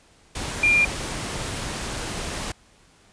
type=tone in noise; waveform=sine; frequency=2400 Hz; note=D7; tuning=37 cents sharp; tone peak=-15 dBFS; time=0.63-0.85 s; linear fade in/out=5 ms; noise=pink; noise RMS=-30 dBFS; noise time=0.35-2.52 s; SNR=+12 dB; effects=pink hiss -56 dBFS RMS until 3.12 s + resampled to 22050 Hz